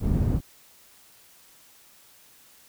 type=low-pass noise; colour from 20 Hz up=white; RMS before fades=-23 dBFS; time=0-0.41 s; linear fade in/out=50 ms; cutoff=140 Hz; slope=12 dB/octave; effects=white hiss -55 dBFS RMS until 2.68 s